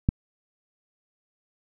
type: click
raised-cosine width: 5 ms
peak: -7 dBFS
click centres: 0.089 s
effects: none